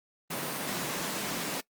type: high-pass noise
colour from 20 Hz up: pink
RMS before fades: -34 dBFS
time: 0.3-1.61 s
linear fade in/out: 10 ms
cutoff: 140 Hz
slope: 48 dB/octave
effects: noise-tail reverb RT60 0.1 s tail -20 dB re dry + Opus 32 kbps